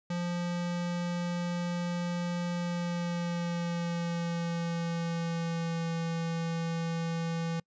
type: tone with pitch glide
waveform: square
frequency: 174.61 to 166.05 Hz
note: F3 to E3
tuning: 0 to +13 cents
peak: -31 dBFS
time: 0.1-7.6 s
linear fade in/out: 5 ms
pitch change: -87 cents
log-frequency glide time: 2.51-5.91 s
effects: noise-tail reverb RT60 0.1 s tail -26 dB re dry + resampled to 16000 Hz